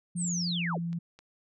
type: tone with pitch glide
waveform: sine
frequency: 174.7 to 169.43 Hz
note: F3 to E3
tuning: +1 to +48 cents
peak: -30 dBFS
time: 0.15-0.99 s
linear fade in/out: 10 ms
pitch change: -53 cents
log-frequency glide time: 0.48-0.74 s
type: linear sweep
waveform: sine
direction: down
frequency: 8870 to 42.32 Hz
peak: -31 dBFS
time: 0.16-0.8 s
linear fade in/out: 50 ms
type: clicks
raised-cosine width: 0.2 ms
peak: -34 dBFS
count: 2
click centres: 0.93 / 1.19 s
effects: none